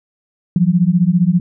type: beating tone pair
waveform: sine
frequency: 169 / 184 Hz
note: E3 / F#3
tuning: +43 / -9 cents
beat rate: 15 Hz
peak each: -13 dBFS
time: 0.56-1.4 s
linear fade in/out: 2 ms
effects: none